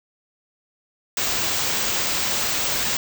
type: band-stop noise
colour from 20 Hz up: white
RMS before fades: -23 dBFS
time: 1.17-2.97 s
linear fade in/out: 2 ms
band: 8300 to 15000 Hz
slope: 96 dB/octave
effects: none